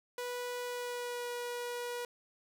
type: tone with pitch glide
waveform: sawtooth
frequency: 490.6 to 484.1 Hz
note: B4 to B4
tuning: -12 to -35 cents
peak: -33 dBFS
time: 0.18-2.05 s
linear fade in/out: 2 ms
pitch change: -23 cents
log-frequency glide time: 0.63-1.3 s
effects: none